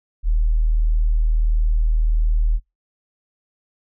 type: tone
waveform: sine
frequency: 39.24 Hz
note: D#1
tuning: 15 cents sharp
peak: -14 dBFS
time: 0.23-2.6 s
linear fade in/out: 50 ms
effects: noise-tail reverb RT60 0.2 s tail -24 dB re dry